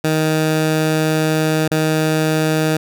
15% pulse tone with dropouts, 156.7 Hz, D#3, 13 cents sharp, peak -8 dBFS, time 0.04-2.77 s, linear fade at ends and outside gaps 5 ms, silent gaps 1.679-1.713 s, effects none

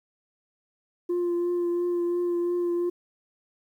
sine tone with vibrato, 349.2 Hz, F4, in tune, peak -21 dBFS, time 1.09-2.9 s, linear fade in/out 10 ms, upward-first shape triangle, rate 2.9 Hz, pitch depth 20 cents each way, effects tanh soft clip ceiling -22 dBFS + 10-bit

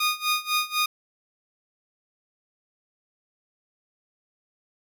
15% pulse tone with tremolo, 1231 Hz, D#6, 19 cents flat, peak -14 dBFS, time 0-0.86 s, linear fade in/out 5 ms, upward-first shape sine, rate 4 Hz, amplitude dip 90%, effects none

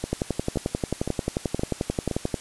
two click trains, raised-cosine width 2 ms, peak -10 / -13 dBFS, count 26 / 5, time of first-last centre 0.13-2.342 / 0.04-2.113 s, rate 11.3 / 1.93 Hz, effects white hiss -42 dBFS RMS until 2.4 s + resampled to 24000 Hz

